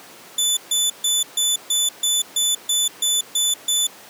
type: tone bursts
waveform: 20% pulse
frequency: 3499 Hz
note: A7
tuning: 10 cents flat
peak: -11 dBFS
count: 11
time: 0.38-3.87 s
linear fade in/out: 5 ms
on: 190 ms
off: 140 ms
effects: pink hiss -42 dBFS RMS until 4.09 s + high-pass 300 Hz 12 dB/octave